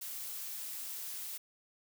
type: noise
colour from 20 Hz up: blue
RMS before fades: -42 dBFS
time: 0.01-1.38 s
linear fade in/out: 10 ms
effects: none